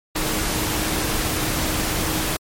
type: tone in noise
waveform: sine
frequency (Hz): 313.1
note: D#4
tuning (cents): +11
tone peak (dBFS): -30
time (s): 0.15-2.37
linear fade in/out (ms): 10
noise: pink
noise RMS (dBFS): -23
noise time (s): 0.15-2.37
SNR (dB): -10
effects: MP3 64 kbps